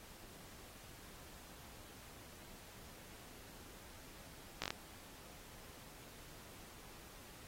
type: slowing click train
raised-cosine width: 0.2 ms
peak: -20 dBFS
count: 5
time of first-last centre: 4.62-4.705 s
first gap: 17 ms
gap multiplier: 1.15
effects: pink hiss -57 dBFS RMS until 7.47 s + AAC 48 kbps